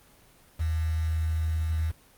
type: tone with quantisation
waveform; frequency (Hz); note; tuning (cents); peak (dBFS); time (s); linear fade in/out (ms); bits
sine; 79.9; D#2; +47; -24; 0.59-1.92; 20; 7
effects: pink hiss -57 dBFS RMS until 2.17 s + Opus 24 kbps